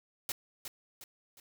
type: noise with echo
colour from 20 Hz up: white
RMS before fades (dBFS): -35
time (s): 0.29-0.32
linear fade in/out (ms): 2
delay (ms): 360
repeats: 3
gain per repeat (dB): -7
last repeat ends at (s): 1.4
effects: none